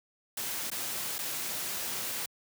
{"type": "noise with dropouts", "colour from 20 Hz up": "white", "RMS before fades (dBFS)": -35, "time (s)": [0.37, 2.26], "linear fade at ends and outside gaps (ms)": 5, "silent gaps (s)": [[0.702, 0.715], [1.184, 1.188]], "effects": ["high-pass 100 Hz 12 dB/octave"]}